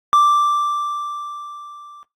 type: tone with level ramp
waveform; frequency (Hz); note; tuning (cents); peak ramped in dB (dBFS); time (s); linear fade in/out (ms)
triangle; 1174.7; D6; 0; -7 to -37; 0.13-2.03; 0
effects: noise-tail reverb RT60 0.2 s tail -20 dB re dry + AAC 64 kbps